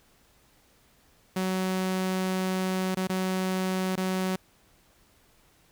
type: tone with dropouts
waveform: sawtooth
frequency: 186.9 Hz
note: F#3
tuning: 18 cents sharp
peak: -22 dBFS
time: 1.36-4.36 s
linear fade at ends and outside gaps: 5 ms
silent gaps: 2.948-2.969 / 3.072-3.095 / 3.957-3.975 s
effects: pink hiss -62 dBFS RMS until 5.71 s